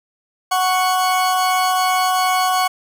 40% pulse tone pair together, 740 / 1108.7 Hz, F#5 / C#6, 0 / 0 cents, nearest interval perfect fifth, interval 700 cents, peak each -16 / -18 dBFS, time 0.51-2.68 s, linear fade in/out 10 ms, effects none

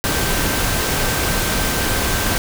sine tone in noise, 1559 Hz, G6, 10 cents flat, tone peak -29 dBFS, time 0.04-2.38 s, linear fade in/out 0 ms, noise pink, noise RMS -19 dBFS, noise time 0.04-2.38 s, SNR -13 dB, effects none

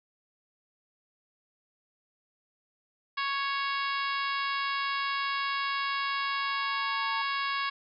harmonic tone, 554.4 Hz, C#5, in tune, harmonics 2 / 3 / 4 / 5 / 6 / 7 / 8 / 9, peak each -31 / -35 / -37 / -39 / -41 / -42 / -43 / -44 dBFS, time 3.17-7.7 s, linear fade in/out 10 ms
sine tone with exponential growth, 905 Hz, A5, 48 cents sharp, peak -33 dBFS, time 5.05-7.22 s, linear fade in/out 5 ms, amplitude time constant 470 ms
effects none

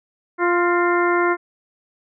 harmonic tone with a mistuned harmonic, 349.2 Hz, F4, in tune, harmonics 1 / 2 / 3 / 4 / 5 / 6, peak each -18 / -25 / -22 / -23 / -28 / -28 dBFS, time 0.38-1.37 s, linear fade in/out 50 ms, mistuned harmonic 5, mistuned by +44 cents, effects none

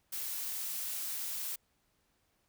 blue noise, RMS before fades -38 dBFS, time 0.12-1.56 s, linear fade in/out 10 ms, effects pink hiss -75 dBFS RMS until 2.48 s

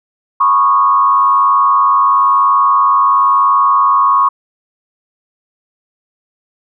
sine tone with frequency modulation, 1100 Hz, C#6, 14 cents flat, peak -7 dBFS, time 0.4-4.29 s, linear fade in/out 10 ms, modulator 101 Hz, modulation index 0.88, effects none

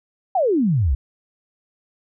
sine exponential sweep, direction down, 803 to 58.27 Hz, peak -15 dBFS, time 0.35-0.95 s, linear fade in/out 5 ms, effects none

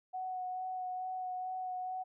sine tone with vibrato, 740 Hz, F#5, in tune, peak -36 dBFS, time 0.13-2.04 s, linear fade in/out 20 ms, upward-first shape sine, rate 2.3 Hz, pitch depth 14 cents each way, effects none

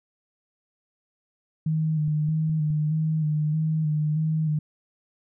sine tone with vibrato, 154.7 Hz, D#3, 10 cents flat, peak -21 dBFS, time 1.66-4.59 s, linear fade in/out 5 ms, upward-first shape square, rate 1.6 Hz, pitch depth 31 cents each way
click train, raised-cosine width 5 ms, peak -29 dBFS, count 4, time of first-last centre 2.08-2.704 s, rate 4.81 Hz
effects none

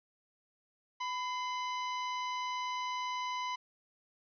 harmonic tone with a mistuned harmonic, 999 Hz, B5, 20 cents sharp, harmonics 1 / 2 / 3 / 4 / 5 / 6, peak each -35 / -43 / -46 / -50 / -53 / -53 dBFS, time 1-3.56 s, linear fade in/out 10 ms, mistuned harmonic 2, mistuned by +67 cents, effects none

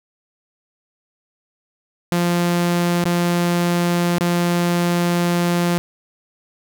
sawtooth tone with dropouts, 173.9 Hz, F3, 7 cents flat, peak -12 dBFS, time 2.12-5.78 s, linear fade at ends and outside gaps 0 ms, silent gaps 3.041-3.055 / 4.184-4.209 s, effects none

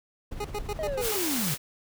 brown noise with tremolo, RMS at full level -35 dBFS, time 0.31-1.09 s, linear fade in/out 10 ms, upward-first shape sine, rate 18 Hz, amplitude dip 40%
25% pulse tone bursts, 414.4 Hz, G#4, 4 cents flat, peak -26 dBFS, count 6, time 0.4-1.161 s, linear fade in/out 5 ms, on 46 ms, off 97 ms
triangle linear sweep, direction down, 646 to 130.81 Hz, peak -27 dBFS, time 0.79-1.54 s, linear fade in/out 0 ms
white noise, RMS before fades -30 dBFS, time 1-1.58 s, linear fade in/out 50 ms
effects none

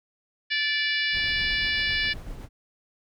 harmonic tone, 582 Hz, D5, 16 cents flat, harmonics 3 / 4 / 5 / 6 / 7 / 8 / 9, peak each -27 / -29 / -31 / -33 / -34 / -35 / -36 dBFS, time 0.5-2.14 s, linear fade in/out 20 ms
brown noise with tremolo, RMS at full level -36 dBFS, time 1.12-2.49 s, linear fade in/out 50 ms, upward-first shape triangle, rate 7.8 Hz, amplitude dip 35%
effects none

